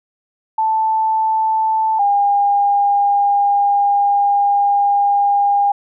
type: tone pair in turn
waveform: sine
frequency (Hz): 880 / 808.2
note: A5 / G#5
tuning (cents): 0 / -47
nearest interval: minor second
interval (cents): 147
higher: first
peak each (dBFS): -13 / -11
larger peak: second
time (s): 0.58-1.99 / 1.99-5.72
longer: second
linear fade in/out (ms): 5
effects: none